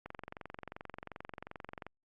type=click train; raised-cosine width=0.5 ms; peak=-28 dBFS; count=42; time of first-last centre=0.06-1.866 s; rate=22.7 Hz; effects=Opus 48 kbps